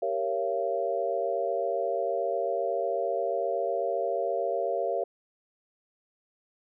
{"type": "chord", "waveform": "sine", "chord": "G half-diminished seventh", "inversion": "none", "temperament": "equal with one note detuned", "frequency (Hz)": [392, 466.2, 554.4, 681.7], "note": ["G4", "Bb4", "Db5", "F5"], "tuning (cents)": [0, 0, 0, -42], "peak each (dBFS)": [-34, -32, -31, -30], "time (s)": [0.02, 5.04], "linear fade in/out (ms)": 5, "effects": []}